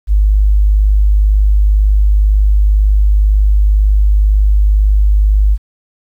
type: tone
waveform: sine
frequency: 51 Hz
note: G#1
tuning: 31 cents flat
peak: -6 dBFS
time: 0.07-5.58 s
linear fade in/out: 50 ms
effects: 8-bit